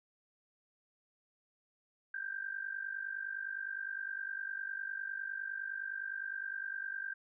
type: tone with amplitude modulation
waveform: sine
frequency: 1578 Hz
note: G6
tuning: 11 cents sharp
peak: -34 dBFS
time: 2.14-7.14 s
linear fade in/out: 5 ms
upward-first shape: sine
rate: 49.8 Hz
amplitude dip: 80%
effects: none